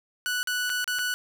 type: tone with dropouts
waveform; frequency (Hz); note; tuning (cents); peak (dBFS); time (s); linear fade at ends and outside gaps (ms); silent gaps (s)
sawtooth; 1480; F#6; 0; -22; 0.26-1.14; 0; 0.43-0.473 / 0.695-0.7 / 0.843-0.877 / 0.987-0.991
effects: none